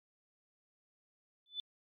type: tone with exponential growth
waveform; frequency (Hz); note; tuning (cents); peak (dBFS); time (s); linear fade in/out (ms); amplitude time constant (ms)
sine; 3500; A7; -10; -33; 1.46-1.6; 1; 29
effects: MP3 32 kbps